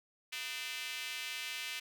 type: tone with high-pass filter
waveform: square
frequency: 137.7 Hz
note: C#3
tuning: 11 cents flat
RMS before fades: -41 dBFS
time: 0.32-1.8 s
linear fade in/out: 10 ms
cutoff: 2500 Hz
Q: 2.3
effects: none